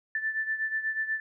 sine beating tone pair, 1760 / 1768.2 Hz, A6 / A6, 0 / +8 cents, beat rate 8.2 Hz, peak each -29 / -34 dBFS, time 0.15-1.2 s, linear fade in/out 2 ms, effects none

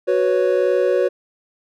triangle chord, F# suspended fourth, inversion none, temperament just, 370 / 493.3 / 555 Hz, F#4 / B4 / C#5, 0 / -2 / +2 cents, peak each -17 dBFS, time 0.07-1.09 s, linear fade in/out 20 ms, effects none

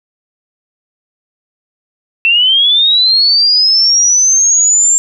sine linear sweep, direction up, 2667 to 7400 Hz, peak -6 dBFS, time 2.25-4.98 s, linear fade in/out 0 ms, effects none

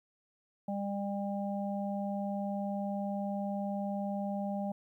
harmonic tone, 200 Hz, G3, 35 cents sharp, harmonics 1 / 3 / 4, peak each -34 / -39 / -40 dBFS, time 0.68-4.72 s, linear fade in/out 5 ms, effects 12-bit

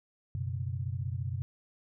sine chord, F# suspended fourth, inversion none, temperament equal, 92.5 / 123.47 / 138.59 Hz, F#2 / B2 / C#3, 0 / 0 / 0 cents, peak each -35 / -35 / -40 dBFS, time 0.35-1.42 s, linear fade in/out 0 ms, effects none

